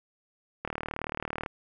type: click train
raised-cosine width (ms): 0.5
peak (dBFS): -17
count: 32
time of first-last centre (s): 0.65-1.462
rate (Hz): 38.2
effects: none